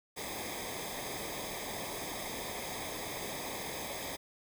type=noise with comb filter; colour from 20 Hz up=pink; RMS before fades=-40 dBFS; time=0.16-4.17 s; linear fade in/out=20 ms; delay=0.7 ms; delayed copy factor=-0.8; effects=none